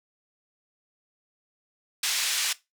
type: band-pass noise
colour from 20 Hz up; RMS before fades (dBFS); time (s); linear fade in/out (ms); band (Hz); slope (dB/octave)
pink; -27; 2.03-2.53; 5; 2600 to 9100; 12
effects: noise-tail reverb RT60 0.2 s tail -18 dB re dry